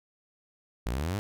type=exponential sweep; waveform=sawtooth; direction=up; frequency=53.2 to 108.4 Hz; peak=-25 dBFS; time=0.86-1.19 s; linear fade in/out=0 ms; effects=none